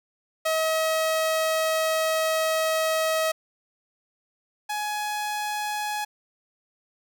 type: tone pair in turn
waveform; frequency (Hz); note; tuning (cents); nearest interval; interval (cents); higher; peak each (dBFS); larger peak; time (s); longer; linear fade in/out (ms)
sawtooth; 638 / 839.7; D#5 / G#5; +43 / +19; perfect fourth; 476; second; -18 / -23; first; 0.45-3.32 / 4.69-6.05; first; 10
effects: none